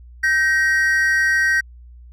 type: tone pair together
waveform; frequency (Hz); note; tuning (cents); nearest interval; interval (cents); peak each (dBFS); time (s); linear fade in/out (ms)
triangle; 1553.3 / 1886; G6 / A#6; -16 / +20; minor third; 336; -16 / -15; 0.23-1.61; 10
effects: added 60 Hz sine -39 dBFS peak until 2.12 s